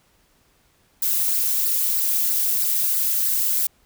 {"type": "noise with flanger", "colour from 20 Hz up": "violet", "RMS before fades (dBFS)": -21, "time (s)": [1.02, 3.67], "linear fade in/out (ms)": 5, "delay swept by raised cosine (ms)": [0.3, 4.9], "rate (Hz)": 3.1, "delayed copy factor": -0.75, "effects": ["pink hiss -61 dBFS RMS until 3.85 s"]}